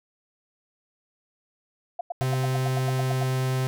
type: tone bursts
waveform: sine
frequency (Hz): 698.5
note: F5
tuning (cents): 0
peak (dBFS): -26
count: 12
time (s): 1.99-3.231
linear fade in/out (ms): 5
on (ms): 20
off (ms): 91
type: tone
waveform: 45% pulse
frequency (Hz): 130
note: C3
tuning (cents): -11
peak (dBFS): -23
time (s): 2.21-3.67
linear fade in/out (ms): 0
effects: none